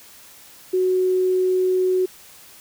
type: tone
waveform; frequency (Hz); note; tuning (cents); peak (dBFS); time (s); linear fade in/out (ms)
sine; 370; F#4; 0; -16; 0.73-2.06; 10
effects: white hiss -46 dBFS RMS until 2.6 s